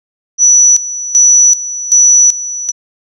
sine tone with tremolo, 5920 Hz, F#8, in tune, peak -3 dBFS, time 0.38-2.72 s, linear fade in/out 50 ms, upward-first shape square, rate 1.3 Hz, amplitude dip 80%, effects none

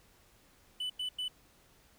triangle tone bursts, 2992 Hz, F#7, 19 cents sharp, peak -32 dBFS, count 3, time 0.8-1.282 s, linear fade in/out 5 ms, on 98 ms, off 94 ms, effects pink hiss -64 dBFS RMS until 1.98 s

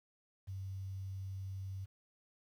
sine tone with quantisation, 96 Hz, G2, 36 cents flat, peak -40 dBFS, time 0.47-1.86 s, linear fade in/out 20 ms, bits 11, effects none

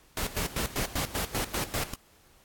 pink noise with tremolo, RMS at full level -30 dBFS, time 0.17-1.94 s, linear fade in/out 2 ms, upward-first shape square, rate 5.1 Hz, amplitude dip 80%, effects pink hiss -60 dBFS RMS until 2.44 s + AAC 64 kbps

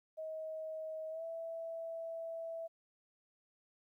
sine tone with pitch glide, 633 to 659.1 Hz, D#5 to E5, +30 to 0 cents, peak -40 dBFS, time 0.17-2.68 s, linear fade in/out 20 ms, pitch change +70 cents, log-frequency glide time 1.1-1.23 s, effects 13-bit

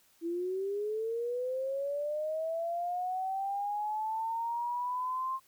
sine linear sweep, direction up, 329.6 to 1061 Hz, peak -31 dBFS, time 0.21-5.4 s, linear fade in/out 50 ms, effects white hiss -66 dBFS RMS until 5.47 s

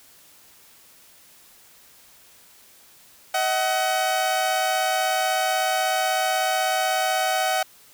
sawtooth tone pair together, 633.8 / 750 Hz, D#5 / F#5, +32 / +23 cents, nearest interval minor third, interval 291 cents, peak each -22 / -18 dBFS, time 3.34-7.63 s, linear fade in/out 5 ms, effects white hiss -52 dBFS RMS until 7.93 s

